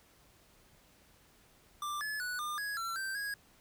square tone with pitch steps, 1182 / 1715 / 1476 / 1204 / 1666 / 1352 / 1562 / 1651 Hz, D6 / A6 / F#6 / D6 / G#6 / E6 / G6 / G#6, +11 / -45 / -5 / +43 / +5 / +43 / -7 / -11 cents, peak -36 dBFS, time 1.82-3.34 s, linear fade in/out 2 ms, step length 190 ms, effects pink hiss -64 dBFS RMS until 3.6 s

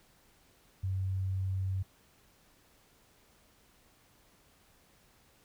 sine tone, 94.9 Hz, F#2, 44 cents sharp, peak -30 dBFS, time 0.83-1.83 s, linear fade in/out 10 ms, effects pink hiss -65 dBFS RMS until 5.44 s

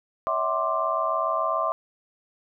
sine tone cluster, 569 / 649 / 746 / 1050 / 1177 Hz, C#5 / E5 / F#5 / C6 / D6, +45 / -27 / +14 / +6 / +3 cents, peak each -34 / -27 / -36 / -27 / -27 dBFS, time 0.27-1.72 s, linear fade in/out 0 ms, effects none

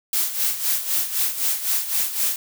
blue noise with tremolo, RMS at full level -20 dBFS, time 0.13-2.36 s, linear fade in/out 2 ms, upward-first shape sine, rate 3.9 Hz, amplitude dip 70%, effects none

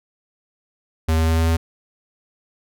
square tone with pitch steps, 80.2 / 80.71 / 81.23 / 81.74 / 82.26 Hz, E2 / E2 / E2 / E2 / E2, -47 / -36 / -25 / -14 / -3 cents, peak -16 dBFS, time 1.08-1.57 s, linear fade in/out 10 ms, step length 98 ms, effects none

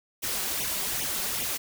white noise with flanger, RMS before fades -30 dBFS, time 0.22-1.58 s, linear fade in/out 20 ms, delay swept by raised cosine 0.31 to 5.41 ms, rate 2.5 Hz, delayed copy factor +0.75, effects none

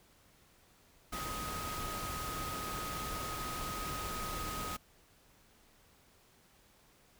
sine tone in noise, 1257 Hz, D#6, 17 cents sharp, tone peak -41 dBFS, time 1.12-4.77 s, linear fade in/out 10 ms, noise pink, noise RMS -41 dBFS, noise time 1.12-4.77 s, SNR -3 dB, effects pink hiss -65 dBFS RMS until 7.19 s

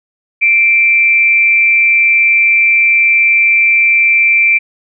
sine tone with amplitude modulation, 2349 Hz, D7, in tune, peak -4 dBFS, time 0.41-4.59 s, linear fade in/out 20 ms, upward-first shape sine, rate 219 Hz, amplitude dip 45%, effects none

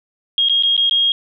sine tone with dropouts, 3258 Hz, G#7, 34 cents flat, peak -12 dBFS, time 0.38-1.12 s, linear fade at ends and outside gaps 1 ms, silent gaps 0.486-0.496 / 0.625-0.634 / 0.766-0.777 / 0.896-0.91 s, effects none

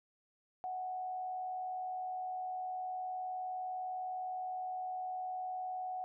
sine tone with frequency modulation, 740 Hz, F#5, in tune, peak -37 dBFS, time 0.64-6.04 s, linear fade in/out 0 ms, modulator 79.6 Hz, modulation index 0.27, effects none

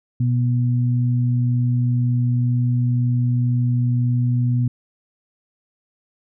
sine tone pair together, 122.6 / 244.6 Hz, B2 / B3, -12 / -16 cents, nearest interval octave, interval 1196 cents, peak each -16 / -25 dBFS, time 0.2-4.68 s, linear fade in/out 5 ms, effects none

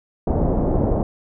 pink low-pass noise, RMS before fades -19 dBFS, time 0.27-1.03 s, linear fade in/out 2 ms, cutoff 720 Hz, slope 24 dB/octave, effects none

